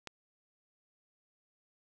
click, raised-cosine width 0.2 ms, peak -24 dBFS, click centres 0.073 s, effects none

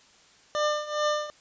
25% pulse tone with tremolo, 599 Hz, D5, 34 cents sharp, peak -18 dBFS, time 0.55-1.3 s, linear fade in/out 0 ms, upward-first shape triangle, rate 2.4 Hz, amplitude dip 85%, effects white hiss -57 dBFS RMS until 1.4 s + resampled to 16000 Hz

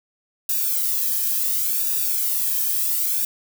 violet noise with flanger, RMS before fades -22 dBFS, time 0.49-3.25 s, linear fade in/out 2 ms, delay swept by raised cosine 0.94 to 1.44 ms, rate 0.7 Hz, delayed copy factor -0.8, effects none

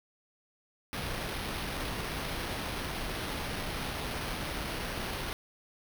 pink noise with sample-and-hold, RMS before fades -36 dBFS, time 0.93-5.33 s, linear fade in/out 0 ms, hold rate 7350 Hz, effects none

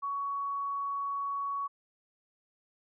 sine tone, 1120 Hz, C#6, 18 cents sharp, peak -31 dBFS, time 0.02-1.68 s, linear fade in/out 20 ms, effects none

